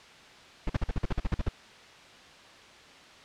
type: noise bursts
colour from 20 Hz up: brown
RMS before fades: -26 dBFS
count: 12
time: 0.67-1.488 s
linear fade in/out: 5 ms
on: 26 ms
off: 46 ms
effects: white hiss -51 dBFS RMS until 3.24 s + low-pass 4000 Hz 12 dB/octave